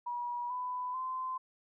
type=tone with pitch steps; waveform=sine; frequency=965 / 997.9 / 1031.9 Hz; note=B5 / B5 / C6; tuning=-40 / +18 / -24 cents; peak=-34 dBFS; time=0.06-1.38 s; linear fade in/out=10 ms; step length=440 ms; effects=none